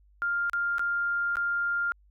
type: tone with dropouts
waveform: sine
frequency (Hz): 1400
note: F6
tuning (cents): +4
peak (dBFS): -25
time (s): 0.22-1.92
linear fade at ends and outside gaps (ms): 0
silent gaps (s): 0.497-0.533 / 0.783-0.794 / 1.356-1.369
effects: added 50 Hz sine -57 dBFS peak until 2.1 s